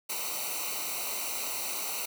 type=noise with comb filter; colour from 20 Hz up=white; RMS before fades=-34 dBFS; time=0.09-2.06 s; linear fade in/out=10 ms; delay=0.59 ms; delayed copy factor=-1; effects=none